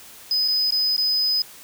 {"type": "tone with dropouts", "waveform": "triangle", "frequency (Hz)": 5020, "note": "D#8", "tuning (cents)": 15, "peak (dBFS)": -17, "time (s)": [0.31, 1.42], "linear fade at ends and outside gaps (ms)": 2, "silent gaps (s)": [[0.479, 0.482], [0.707, 0.722], [0.965, 0.979]], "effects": ["white hiss -44 dBFS RMS until 1.63 s"]}